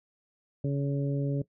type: harmonic tone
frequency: 140.5 Hz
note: C#3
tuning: 24 cents sharp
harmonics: 1 / 2 / 3 / 4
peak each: -27 / -33 / -37 / -39 dBFS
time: 0.64-1.42 s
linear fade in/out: 5 ms
effects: noise-tail reverb RT60 0.1 s tail -18 dB re dry